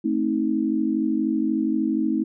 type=chord; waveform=sine; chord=A diminished; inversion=none; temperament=just; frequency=220 / 264 / 316.8 Hz; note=A3 / C4 / Eb4; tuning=0 / +16 / +31 cents; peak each=-25 / -25 / -23 dBFS; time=0.04-2.24 s; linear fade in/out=10 ms; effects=none